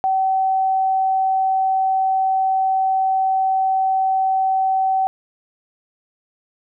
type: tone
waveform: sine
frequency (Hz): 764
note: G5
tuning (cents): -45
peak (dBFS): -15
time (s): 0.04-5.07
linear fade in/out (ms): 0
effects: none